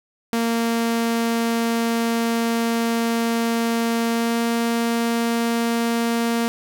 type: tone with pitch glide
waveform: sawtooth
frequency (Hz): 230.9 to 232.5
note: A#3 to A#3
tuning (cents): -16 to -4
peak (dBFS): -15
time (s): 0.33-6.48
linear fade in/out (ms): 0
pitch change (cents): +12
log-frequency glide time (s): 4.1-4.39
effects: none